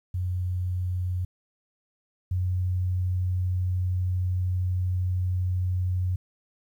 sine tone pair in turn, 90.7 / 91.28 Hz, F#2 / F#2, -34 / -23 cents, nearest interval unison, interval 11 cents, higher second, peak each -25 / -23 dBFS, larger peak second, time 0.14-1.25 / 2.31-6.16 s, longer second, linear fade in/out 5 ms, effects 10-bit

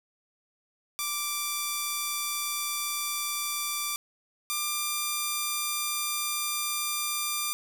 5% pulse tone pair in turn, 1174.7 / 1191.1 Hz, D6 / D6, 0 / +24 cents, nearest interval unison, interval 24 cents, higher second, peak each -17 / -16 dBFS, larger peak second, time 0.99-3.96 / 4.5-7.53 s, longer second, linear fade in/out 0 ms, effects 8-bit

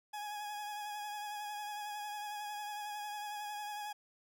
40% pulse tone with vibrato, 834 Hz, G#5, 7 cents sharp, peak -39 dBFS, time 0.13-3.93 s, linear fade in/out 10 ms, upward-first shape sine, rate 11 Hz, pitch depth 24 cents each way, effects none

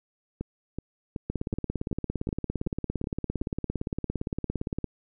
two click trains, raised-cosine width 3 ms, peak -16 / -19 dBFS, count 63 / 9, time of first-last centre 1.3-4.843 / 0.41-3.418 s, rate 17.5 / 2.66 Hz, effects none

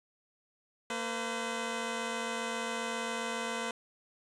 10% pulse tone pair together, 229.8 / 507 Hz, A#3 / B4, -25 / +45 cents, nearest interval octave + major second, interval 1370 cents, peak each -28 dBFS, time 0.9-3.71 s, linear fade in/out 2 ms, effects resampled to 24000 Hz + 9-bit

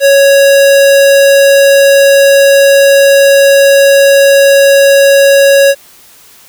square tone, 554.4 Hz, C#5, in tune, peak -3 dBFS, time 0-5.75 s, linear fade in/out 50 ms, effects white hiss -39 dBFS RMS until 6.48 s

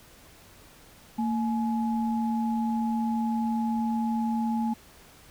sine tone pair together, 227.9 / 846 Hz, A#3 / G#5, -39 / +32 cents, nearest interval octave + major seventh, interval 2271 cents, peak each -25 / -32 dBFS, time 1.18-4.74 s, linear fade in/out 10 ms, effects pink hiss -53 dBFS RMS until 5.3 s

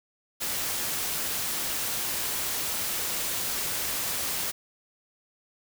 white noise, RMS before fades -30 dBFS, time 0.4-4.52 s, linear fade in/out 20 ms, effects none

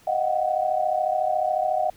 sine tone cluster, 623 / 721 / 755 Hz, D#5 / F#5 / F#5, +2 / -45 / +35 cents, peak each -25 dBFS, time 0.07-1.9 s, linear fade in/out 5 ms, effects pink hiss -55 dBFS RMS until 1.96 s

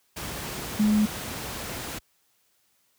sine tone in noise, 211.8 Hz, G#3, 34 cents sharp, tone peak -18 dBFS, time 0.79-1.06 s, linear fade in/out 10 ms, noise pink, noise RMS -34 dBFS, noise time 0.16-1.99 s, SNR +13 dB, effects white hiss -68 dBFS RMS until 2.98 s + high-pass 60 Hz 12 dB/octave

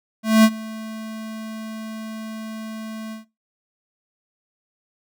square tone with ADSR envelope, 220 Hz, A3, in tune, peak -9 dBFS, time 0.23-3.25 s, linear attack 210 ms, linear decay 55 ms, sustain -22 dB, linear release 130 ms, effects noise-tail reverb RT60 0.2 s tail -18 dB re dry

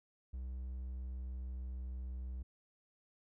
triangle tone with pitch glide, 63.5 to 63.1 Hz, B1 to B1, +49 to +38 cents, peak -38 dBFS, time 0.33-2.43 s, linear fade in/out 10 ms, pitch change -11 cents, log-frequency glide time 0.69-1.85 s, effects none

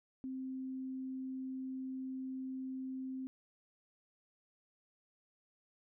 sine tone, 261.6 Hz, C4, in tune, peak -39 dBFS, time 0.24-3.27 s, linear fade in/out 0 ms, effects none

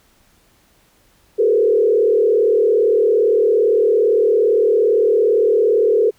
sine tone with frequency modulation, 440 Hz, A4, in tune, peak -11 dBFS, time 1.38-6.11 s, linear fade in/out 20 ms, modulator 37.6 Hz, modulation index 1.3, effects pink hiss -56 dBFS RMS until 6.18 s

